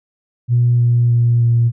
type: tone with pitch steps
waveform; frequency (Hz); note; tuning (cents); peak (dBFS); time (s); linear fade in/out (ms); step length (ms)
sine; 120.8 / 119.76 / 118.72 / 117.7; B2 / A#2 / A#2 / A#2; -38 / +47 / +32 / +17; -9; 0.48-1.72; 50; 310
effects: tanh soft clip ceiling -5 dBFS